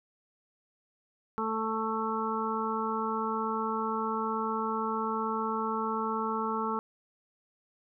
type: harmonic tone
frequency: 221.1 Hz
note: A3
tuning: 9 cents sharp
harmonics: 1 / 2 / 4 / 5 / 6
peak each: -35 / -35 / -35 / -35 / -35 dBFS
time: 1.38-6.79 s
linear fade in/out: 0 ms
effects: none